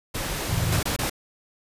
pink noise, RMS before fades -29 dBFS, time 0.14-0.77 s, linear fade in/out 10 ms
sine chord, F major seventh, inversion none, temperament equal, 87.31 / 110 / 130.81 / 164.81 Hz, F2 / A2 / C3 / E3, 0 / 0 / 0 / 0 cents, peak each -28 / -26 / -30 / -30 dBFS, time 0.49-0.8 s, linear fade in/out 5 ms
pink noise bursts, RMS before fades -26 dBFS, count 3, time 0.72-1.098 s, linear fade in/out 5 ms, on 110 ms, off 24 ms
effects resampled to 32000 Hz

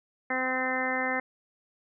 harmonic tone, 257.9 Hz, C4, 25 cents flat, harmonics 1 / 2 / 3 / 4 / 5 / 6 / 7 / 8, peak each -35 / -34 / -34 / -38 / -38 / -38 / -32 / -33 dBFS, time 0.3-1.2 s, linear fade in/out 5 ms, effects none

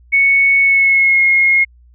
sine tone with pitch glide, 2215 to 2153 Hz, C#7 to C7, -2 to +49 cents, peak -8 dBFS, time 0.12-1.65 s, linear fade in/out 20 ms, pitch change -49 cents, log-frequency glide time 0.61-1.22 s, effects added 60 Hz sine -43 dBFS peak until 1.94 s

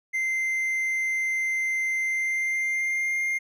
triangle tone with pitch glide, 2081 to 2114 Hz, C7 to C7, -10 to +17 cents, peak -22 dBFS, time 0.13-3.39 s, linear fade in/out 20 ms, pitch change +27 cents, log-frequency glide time 1.99-3.19 s, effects none

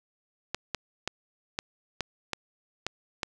clicks, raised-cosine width 0.2 ms, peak -12 dBFS, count 8, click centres 0.546 / 0.747 / 1.076 / 1.589 / 2.007 / 2.333 / 2.866 / 3.232 s, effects none

